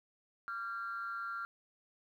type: tone with amplitude modulation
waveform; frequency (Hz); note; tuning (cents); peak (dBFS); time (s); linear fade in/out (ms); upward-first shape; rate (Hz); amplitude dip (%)
sine; 1381; F6; -20; -33; 0.48-1.45; 0; sine; 215; 80
effects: tanh soft clip ceiling -31 dBFS + 12-bit